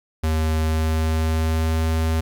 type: tone with pitch glide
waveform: square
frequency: 79 to 80.38 Hz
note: D#2 to E2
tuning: +27 to -43 cents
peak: -19 dBFS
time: 0.23-2.21 s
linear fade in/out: 10 ms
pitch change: +30 cents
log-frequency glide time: 0.54-1.79 s
effects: 10-bit